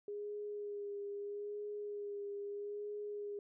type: tone with vibrato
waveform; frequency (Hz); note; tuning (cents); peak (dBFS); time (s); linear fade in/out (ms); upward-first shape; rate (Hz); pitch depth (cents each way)
sine; 410; G#4; -22; -40; 0.08-3.39; 2; sine; 0.78; 23
effects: none